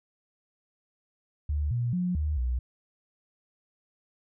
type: tone with pitch steps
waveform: sine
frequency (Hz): 73.9 / 120.2 / 179.4 / 75.6 / 61.8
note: D2 / B2 / F3 / D#2 / B1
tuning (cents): +11 / -46 / +47 / -49 / +2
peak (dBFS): -25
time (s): 1.49-2.59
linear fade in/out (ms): 5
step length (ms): 220
effects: none